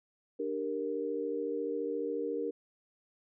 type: chord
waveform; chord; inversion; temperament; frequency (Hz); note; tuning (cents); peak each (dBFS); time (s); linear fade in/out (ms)
sine; G minor; second; equal with one note detuned; 296.7 / 392 / 466.2; D4 / G4 / Bb4; +18 / 0 / 0; -38 / -38 / -34; 0.39-2.51; 10
effects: none

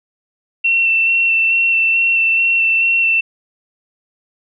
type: tone with vibrato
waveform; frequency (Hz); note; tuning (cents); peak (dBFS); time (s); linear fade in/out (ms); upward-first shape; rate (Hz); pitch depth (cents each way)
sine; 2700; E7; +41; -11; 0.64-3.21; 10; square; 2.3; 12
effects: none

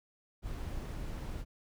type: noise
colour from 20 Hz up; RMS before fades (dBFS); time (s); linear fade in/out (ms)
brown; -39; 0.42-1.45; 50
effects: none

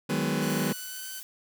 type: chord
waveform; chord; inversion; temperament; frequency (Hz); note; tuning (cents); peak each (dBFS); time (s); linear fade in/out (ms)
sawtooth; G# minor seventh; second; just; 155.74 / 186.89 / 207.7 / 249.2; D#3 / F#3 / G#3 / B3; +2 / +18 / 0 / +16; -27; 0.09-0.73; 10
type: tone with pitch glide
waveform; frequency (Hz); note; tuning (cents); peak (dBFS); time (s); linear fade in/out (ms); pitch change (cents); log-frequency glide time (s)
5% pulse; 1480 to 1524.2; F#6 to G6; 0 to -49; -27; 0.41-1.21; 20; +51; 0.71-1.07
type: noise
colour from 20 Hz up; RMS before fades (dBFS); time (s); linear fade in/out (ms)
blue; -43; 0.5-1.23; 0
effects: none

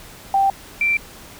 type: tone pair in turn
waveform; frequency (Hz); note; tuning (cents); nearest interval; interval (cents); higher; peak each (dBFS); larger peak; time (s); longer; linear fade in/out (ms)
sine; 784 / 2349; G5 / D7; 0 / 0; octave + perfect fifth; 1900; second; -13 / -15; first; 0.34-0.5 / 0.81-0.97; neither; 2
effects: pink hiss -41 dBFS RMS until 1.39 s

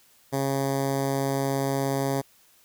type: tone with notch filter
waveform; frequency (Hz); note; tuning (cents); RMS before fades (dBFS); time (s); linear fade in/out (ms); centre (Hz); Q
10% pulse; 136.9; C#3; -21; -26; 0.32-2.22; 20; 2700; 0.77
effects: white hiss -59 dBFS RMS until 2.64 s

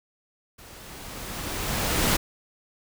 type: noise with level ramp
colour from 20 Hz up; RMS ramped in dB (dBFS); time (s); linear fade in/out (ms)
pink; -47 to -21; 0.58-2.17; 10
effects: none

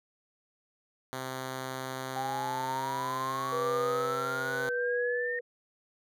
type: tone with pitch glide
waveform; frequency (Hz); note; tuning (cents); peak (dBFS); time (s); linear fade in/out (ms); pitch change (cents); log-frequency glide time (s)
5% pulse; 130.5 to 132.17; C3 to C3; -4 to +18; -24; 1.13-4.69; 0; +22; 1.24-3.68
type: exponential sweep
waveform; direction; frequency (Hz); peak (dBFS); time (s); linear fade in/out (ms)
sine; up; 790 to 1847; -32; 2.16-5.39; 2
type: tone with tremolo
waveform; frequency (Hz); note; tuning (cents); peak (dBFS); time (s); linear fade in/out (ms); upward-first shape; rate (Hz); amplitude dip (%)
sine; 487.1; B4; -24; -28; 3.52-5.41; 10; sine; 0.86; 70
effects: none

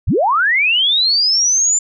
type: linear sweep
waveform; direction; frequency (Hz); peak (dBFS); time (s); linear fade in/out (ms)
sine; up; 33.74 to 7200; -11; 0.07-1.79; 10
effects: none

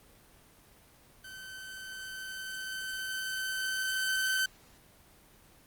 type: tone with level ramp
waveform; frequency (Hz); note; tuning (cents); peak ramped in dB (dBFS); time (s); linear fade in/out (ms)
sawtooth; 1534; G6; -38; -41 to -23; 1.24-4.46; 5
effects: pink hiss -59 dBFS RMS until 5.66 s + Opus 24 kbps

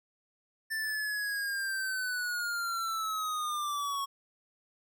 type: linear sweep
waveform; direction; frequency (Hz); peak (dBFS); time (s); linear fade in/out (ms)
square; down; 1779 to 1100; -32; 0.7-4.06; 20
effects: none

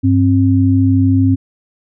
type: tone pair together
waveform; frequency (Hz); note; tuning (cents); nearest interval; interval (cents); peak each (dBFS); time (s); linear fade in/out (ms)
sine; 99.55 / 266; G2 / C4; +27 / +29; octave + perfect fourth; 1702; -11; 0.03-1.36; 20
effects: none

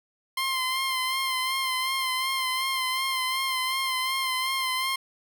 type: tone with vibrato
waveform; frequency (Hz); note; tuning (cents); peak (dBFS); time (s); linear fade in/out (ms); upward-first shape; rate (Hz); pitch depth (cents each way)
15% pulse; 1046.5; C6; 0; -19; 0.37-4.96; 5; sine; 2.7; 34
effects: none

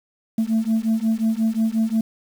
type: beating tone pair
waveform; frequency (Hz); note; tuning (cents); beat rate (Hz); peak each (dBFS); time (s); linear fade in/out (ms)
sine; 220 / 225.6; A3 / A3; 0 / +44; 5.6; -19; 0.38-2.01; 5
effects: tanh soft clip ceiling -14 dBFS + 7-bit

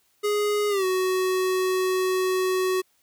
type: tone with pitch glide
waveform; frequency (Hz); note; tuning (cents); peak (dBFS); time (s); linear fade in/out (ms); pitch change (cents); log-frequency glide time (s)
square; 415.5 to 372.3; G#4 to F#4; +1 to +11; -22; 0.23-2.82; 20; -190; 0.69-0.85
effects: white hiss -66 dBFS RMS until 3.02 s

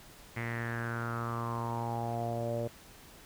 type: tone with low-pass filter sweep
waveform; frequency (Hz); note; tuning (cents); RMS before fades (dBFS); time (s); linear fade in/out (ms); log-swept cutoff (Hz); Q
sawtooth; 117; A#2; +7; -35; 0.36-2.68; 10; 2100 to 540; 6.7
effects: pink hiss -54 dBFS RMS until 3.25 s

